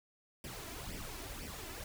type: noise with flanger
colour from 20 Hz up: pink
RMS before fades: -45 dBFS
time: 0.44-1.84 s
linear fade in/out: 2 ms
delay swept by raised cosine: 0.37 to 3.07 ms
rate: 2 Hz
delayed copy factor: +0.7
effects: none